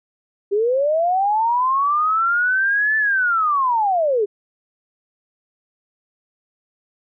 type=linear two-way sweep; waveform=sine; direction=up then down; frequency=389 to 1760 to 389 Hz; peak=-15 dBFS; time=0.51-4.26 s; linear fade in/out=20 ms; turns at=2.97 s; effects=none